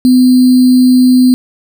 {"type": "tone with sample-and-hold", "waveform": "sine", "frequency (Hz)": 253.2, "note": "B3", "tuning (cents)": 43, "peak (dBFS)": -3, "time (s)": [0.05, 1.34], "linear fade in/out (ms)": 0, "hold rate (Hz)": 4410, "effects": []}